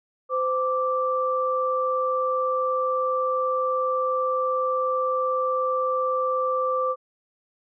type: tone pair together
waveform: sine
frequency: 514.7 / 1172 Hz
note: C5 / D6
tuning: -29 / -4 cents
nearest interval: octave + major second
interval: 1425 cents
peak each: -24 dBFS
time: 0.29-6.96 s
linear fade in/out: 50 ms
effects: none